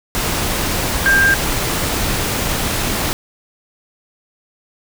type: tone in noise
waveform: sine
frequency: 1593 Hz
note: G6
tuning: 27 cents sharp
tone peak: -10 dBFS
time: 1.06-1.34 s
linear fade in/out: 0 ms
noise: pink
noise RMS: -19 dBFS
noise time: 0.15-3.13 s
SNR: +6 dB
effects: none